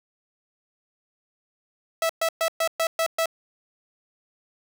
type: tone bursts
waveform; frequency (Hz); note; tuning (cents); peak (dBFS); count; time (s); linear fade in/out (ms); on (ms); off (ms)
sawtooth; 655; E5; -11; -17; 7; 2.02-3.258; 2; 74; 120
effects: 9-bit